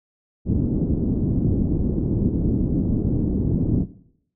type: low-pass noise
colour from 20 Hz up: white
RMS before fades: -21 dBFS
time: 0.45-3.86 s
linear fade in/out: 50 ms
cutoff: 290 Hz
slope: 24 dB/octave
effects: noise-tail reverb RT60 0.7 s tail -17 dB re dry